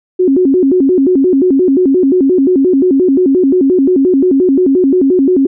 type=tone with vibrato; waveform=sine; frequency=315.5 Hz; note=D#4; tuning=24 cents sharp; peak=-6 dBFS; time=0.19-5.47 s; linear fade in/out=10 ms; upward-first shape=square; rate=5.7 Hz; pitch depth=260 cents each way; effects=none